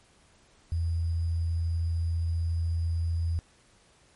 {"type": "tone with sample-and-hold", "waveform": "sine", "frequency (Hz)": 83.5, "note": "E2", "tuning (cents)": 23, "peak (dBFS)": -25, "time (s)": [0.72, 3.39], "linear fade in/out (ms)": 0, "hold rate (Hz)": 4900, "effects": ["pink hiss -61 dBFS RMS until 4.15 s", "MP3 48 kbps"]}